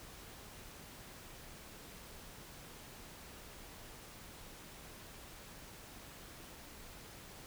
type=silence; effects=pink hiss -53 dBFS RMS until 7.46 s